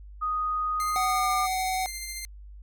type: tone with pitch glide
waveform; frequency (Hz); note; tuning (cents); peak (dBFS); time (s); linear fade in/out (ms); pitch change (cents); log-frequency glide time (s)
sine; 1244 to 1203; D#6 to D6; -1 to +41; -25; 0.21-1.47; 20; -58; 0.99-1.29
type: tone with tremolo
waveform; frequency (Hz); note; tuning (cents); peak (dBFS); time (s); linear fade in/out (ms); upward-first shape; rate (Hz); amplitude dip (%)
10% pulse; 2093; C7; 0; -24; 0.8-2.25; 0; sine; 14; 30
type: tone with vibrato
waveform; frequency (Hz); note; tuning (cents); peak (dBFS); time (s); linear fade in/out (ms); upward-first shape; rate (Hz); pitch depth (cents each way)
square; 748; F#5; +19; -27; 0.96-1.86; 0; triangle; 11; 10
effects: added 50 Hz sine -42 dBFS peak until 2.62 s